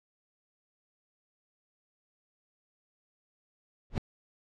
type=noise with exponential growth; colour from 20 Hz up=brown; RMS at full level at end=-21 dBFS; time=3.9-3.98 s; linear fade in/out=1 ms; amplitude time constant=16 ms; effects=low-pass 5000 Hz 12 dB/octave